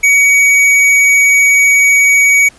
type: tone with hard clipping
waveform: sine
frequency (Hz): 2256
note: C#7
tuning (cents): +30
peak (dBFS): -7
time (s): 0.03-2.49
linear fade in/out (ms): 10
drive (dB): 11
effects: pink hiss -43 dBFS RMS until 2.58 s + resampled to 24000 Hz